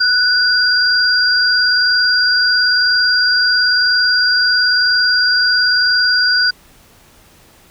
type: tone pair together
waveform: sine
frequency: 1480 / 4779 Hz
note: F#6 / D8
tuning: 0 / +29 cents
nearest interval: octave + minor sixth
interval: 2029 cents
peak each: -13 dBFS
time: 0-6.51 s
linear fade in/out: 10 ms
effects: pink hiss -47 dBFS RMS until 7.7 s